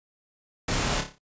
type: noise with echo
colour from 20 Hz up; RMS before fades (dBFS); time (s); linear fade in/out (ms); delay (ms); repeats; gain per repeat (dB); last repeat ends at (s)
pink; -27; 0.68-1.01; 5; 29; 6; -6; 1.184
effects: noise-tail reverb RT60 0.1 s tail -26 dB re dry + resampled to 16000 Hz